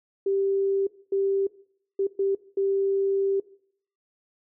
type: tone bursts at uneven times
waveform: sine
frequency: 392 Hz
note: G4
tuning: in tune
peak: -21 dBFS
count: 5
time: 0.26-0.87 / 1.12-1.47 / 1.99-2.07 / 2.19-2.35 / 2.57-3.4 s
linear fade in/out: 5 ms
effects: noise-tail reverb RT60 0.6 s tail -19 dB re dry